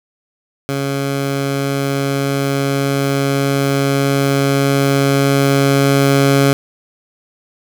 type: tone with level ramp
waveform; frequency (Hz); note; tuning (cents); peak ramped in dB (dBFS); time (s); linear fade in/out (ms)
15% pulse; 138.59; C#3; 0; -11 to -3; 0.69-6.53; 0
effects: none